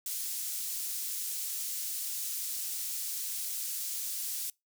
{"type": "high-pass noise", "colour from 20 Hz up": "pink", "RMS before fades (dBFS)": -36, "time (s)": [0.06, 4.5], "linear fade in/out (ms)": 2, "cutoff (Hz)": 7200, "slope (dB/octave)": 12, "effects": ["noise-tail reverb RT60 0.2 s tail -25 dB re dry"]}